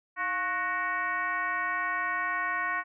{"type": "tone with frequency modulation", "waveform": "sine", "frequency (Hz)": 1480, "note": "F#6", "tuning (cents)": 0, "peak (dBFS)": -27, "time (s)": [0.16, 2.84], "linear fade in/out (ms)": 50, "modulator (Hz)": 386, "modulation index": 1.6, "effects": []}